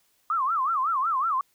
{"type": "tone with vibrato", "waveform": "sine", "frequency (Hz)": 1183, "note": "D6", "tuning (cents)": 12, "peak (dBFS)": -22, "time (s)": [0.3, 1.41], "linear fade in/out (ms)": 2, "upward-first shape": "sine", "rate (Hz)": 5.4, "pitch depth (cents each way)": 250, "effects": ["white hiss -67 dBFS RMS until 1.54 s"]}